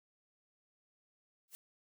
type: noise with exponential growth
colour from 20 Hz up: blue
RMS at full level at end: -45 dBFS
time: 1.48-1.55 s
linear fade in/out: 0 ms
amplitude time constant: 15 ms
effects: none